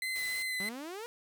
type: tone with vibrato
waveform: 35% pulse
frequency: 2036 Hz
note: C7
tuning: 48 cents flat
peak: -31 dBFS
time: 0.02-0.69 s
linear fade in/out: 2 ms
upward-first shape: sine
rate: 3.1 Hz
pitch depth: 16 cents each way
type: noise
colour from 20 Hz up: white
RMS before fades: -46 dBFS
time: 0.15-0.43 s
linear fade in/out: 10 ms
type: exponential sweep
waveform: sawtooth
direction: up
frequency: 185.1 to 487.5 Hz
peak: -36 dBFS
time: 0.6-1.06 s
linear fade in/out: 0 ms
effects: none